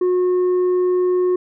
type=tone with tanh clipping; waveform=triangle; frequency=362.8 Hz; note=F#4; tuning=34 cents flat; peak=-15 dBFS; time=0.01-1.36 s; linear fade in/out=5 ms; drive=8 dB; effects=none